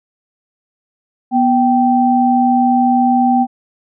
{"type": "tone pair together", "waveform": "sine", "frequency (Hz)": [245, 779], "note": ["B3", "G5"], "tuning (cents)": [-14, -11], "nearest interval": "octave + minor sixth", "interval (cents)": 2003, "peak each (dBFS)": -12, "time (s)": [1.31, 3.47], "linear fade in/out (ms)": 50, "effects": []}